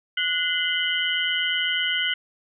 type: tone cluster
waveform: sine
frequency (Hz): 1469 / 2053 / 2926 / 3094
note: F#6 / C7 / F#7 / G7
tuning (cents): -13 / -33 / -20 / -23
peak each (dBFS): -27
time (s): 0.17-2.14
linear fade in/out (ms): 5
effects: none